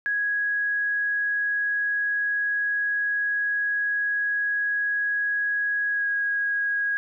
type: tone with pitch glide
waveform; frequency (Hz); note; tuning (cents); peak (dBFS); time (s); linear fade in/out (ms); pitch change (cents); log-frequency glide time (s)
sine; 1661.2 to 1647.8; G#6 to G#6; 0 to -14; -22; 0.06-6.97; 0; -14; 5.9-6.08
effects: none